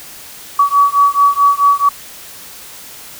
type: beating tone pair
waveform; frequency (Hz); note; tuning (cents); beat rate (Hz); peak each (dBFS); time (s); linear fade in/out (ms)
sine; 1135 / 1139.6; C#6 / C#6; +41 / +48; 4.6; -11; 0.59-1.89; 5
effects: white hiss -34 dBFS RMS until 3.19 s